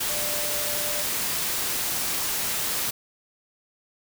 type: tone in noise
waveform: sine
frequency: 592 Hz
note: D5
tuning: 14 cents sharp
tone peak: -35 dBFS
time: 0.09-1.03 s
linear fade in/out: 10 ms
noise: white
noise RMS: -27 dBFS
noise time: 0-2.91 s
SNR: -11 dB
effects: none